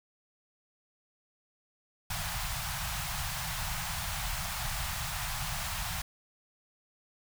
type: band-stop noise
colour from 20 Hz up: pink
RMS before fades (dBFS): -35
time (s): 2.1-6.02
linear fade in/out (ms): 5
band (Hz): 170 to 680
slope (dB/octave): 48
effects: none